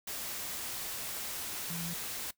sine tone in noise, 169.4 Hz, E3, 48 cents sharp, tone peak -38 dBFS, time 1.7-1.94 s, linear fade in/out 5 ms, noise white, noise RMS -39 dBFS, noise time 0.07-2.31 s, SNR -2 dB, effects noise-tail reverb RT60 0.1 s tail -19 dB re dry

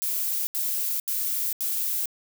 violet noise bursts, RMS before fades -27 dBFS, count 4, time 0.02-2.057 s, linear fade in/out 0 ms, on 450 ms, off 79 ms, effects none

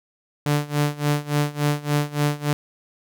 sawtooth tone with tremolo, 146.83 Hz, D3, in tune, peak -13 dBFS, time 0.46-2.53 s, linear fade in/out 0 ms, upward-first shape sine, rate 3.5 Hz, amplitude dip 90%, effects none

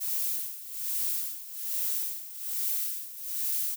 violet noise with tremolo, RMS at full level -29 dBFS, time 0-3.76 s, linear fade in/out 20 ms, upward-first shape sine, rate 1.2 Hz, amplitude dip 80%, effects none

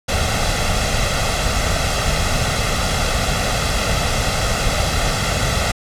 pink noise with comb filter, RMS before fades -18 dBFS, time 0.08-5.72 s, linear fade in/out 10 ms, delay 1.5 ms, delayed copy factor +0.65, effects low-pass 8000 Hz 12 dB/octave

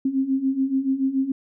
sine beating tone pair, 262.8 / 269.8 Hz, C4 / C#4, +8 / -47 cents, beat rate 7 Hz, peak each -25 / -21 dBFS, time 0.05-1.32 s, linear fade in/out 5 ms, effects none

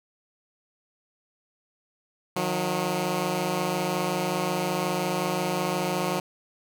10% pulse tone pair together, 155.56 / 181.08 Hz, D#3 / F#3, 0 / -37 cents, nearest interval minor third, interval 263 cents, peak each -22 / -18 dBFS, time 2.36-6.2 s, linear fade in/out 5 ms, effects none

